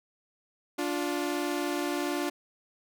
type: tone pair together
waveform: sawtooth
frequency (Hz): 291.7 / 352.9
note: D4 / F4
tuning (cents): -12 / +18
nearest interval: minor third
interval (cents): 330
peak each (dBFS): -27 / -28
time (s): 0.78-2.3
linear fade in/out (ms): 10
effects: none